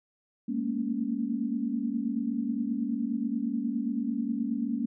sine tone cluster, 206.7 / 225 / 234.4 / 279.5 Hz, G#3 / A3 / A#3 / C#4, -8 / +39 / +10 / +14 cents, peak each -35 / -37 / -30 / -33 dBFS, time 0.48-4.86 s, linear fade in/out 10 ms, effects none

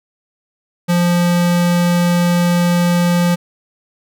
square tone, 174.61 Hz, F3, in tune, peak -12 dBFS, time 0.88-3.36 s, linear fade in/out 20 ms, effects none

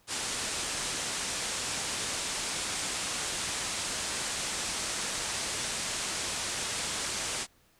white low-pass noise, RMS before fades -34 dBFS, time 0.07-7.47 s, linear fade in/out 50 ms, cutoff 9300 Hz, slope 48 dB/octave, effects pink hiss -65 dBFS RMS until 7.79 s

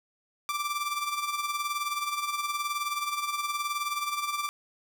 sawtooth tone with tremolo, 1174.7 Hz, D6, in tune, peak -23 dBFS, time 0.49-4.49 s, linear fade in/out 0 ms, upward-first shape sine, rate 19 Hz, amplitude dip 60%, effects none

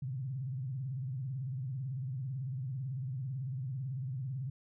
sine tone with vibrato, 130.81 Hz, C3, in tune, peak -35 dBFS, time 0.02-4.5 s, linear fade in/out 5 ms, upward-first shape sine, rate 18 Hz, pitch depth 160 cents each way, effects none

